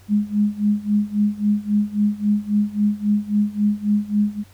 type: tone with tremolo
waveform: sine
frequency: 207.7 Hz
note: G#3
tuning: in tune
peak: -13 dBFS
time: 0.08-4.44 s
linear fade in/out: 50 ms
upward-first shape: sine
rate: 3.7 Hz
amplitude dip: 90%
effects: added 95 Hz sine -47 dBFS peak until 4.53 s + pink hiss -53 dBFS RMS until 4.53 s